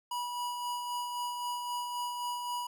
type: tone with tremolo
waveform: square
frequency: 973 Hz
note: B5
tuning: 26 cents flat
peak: -33 dBFS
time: 0.11-2.67 s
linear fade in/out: 5 ms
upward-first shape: sine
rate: 3.8 Hz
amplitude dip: 35%
effects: none